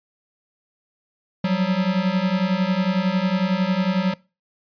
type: beating tone pair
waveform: square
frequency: 180.2 / 191.2 Hz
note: F#3 / G3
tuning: -45 / -43 cents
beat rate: 11 Hz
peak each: -22 dBFS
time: 1.44-4.14 s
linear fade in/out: 5 ms
effects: noise-tail reverb RT60 0.3 s tail -22 dB re dry + resampled to 11025 Hz